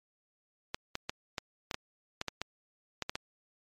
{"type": "clicks", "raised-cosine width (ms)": 0.2, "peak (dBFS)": -16, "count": 12, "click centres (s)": [0.745, 0.954, 1.095, 1.382, 1.712, 1.744, 2.214, 2.283, 2.416, 3.023, 3.095, 3.155], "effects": ["MP3 64 kbps"]}